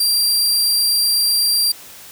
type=tone; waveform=sawtooth; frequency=4732 Hz; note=D8; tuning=12 cents sharp; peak=-11 dBFS; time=0-1.72 s; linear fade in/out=5 ms; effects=white hiss -39 dBFS RMS until 2.11 s